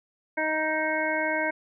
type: harmonic tone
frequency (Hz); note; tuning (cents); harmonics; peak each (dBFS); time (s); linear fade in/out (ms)
312.3; D#4; +7; 1 / 2 / 3 / 5 / 6 / 7; -33 / -29 / -32 / -30 / -35 / -31; 0.37-1.51; 10
effects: none